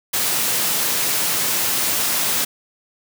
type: high-pass noise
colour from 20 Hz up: white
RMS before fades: -20 dBFS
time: 0.13-2.45 s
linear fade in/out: 10 ms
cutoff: 100 Hz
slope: 48 dB/octave
effects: none